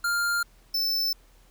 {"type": "tone pair in turn", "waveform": "square", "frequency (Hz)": [1400, 5286], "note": ["F6", "E8"], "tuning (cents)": [4, 4], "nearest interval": "octave + major seventh", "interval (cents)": 2300, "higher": "second", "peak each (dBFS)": -24, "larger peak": "neither", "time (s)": [[0.04, 0.43], [0.74, 1.13]], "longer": "neither", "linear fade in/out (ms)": 5, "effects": ["added 40 Hz sine -55 dBFS peak until 1.5 s", "pink hiss -61 dBFS RMS until 1.5 s"]}